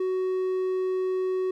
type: tone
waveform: triangle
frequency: 372.6 Hz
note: F#4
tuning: 12 cents sharp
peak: -22 dBFS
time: 0-1.51 s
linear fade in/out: 5 ms
effects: none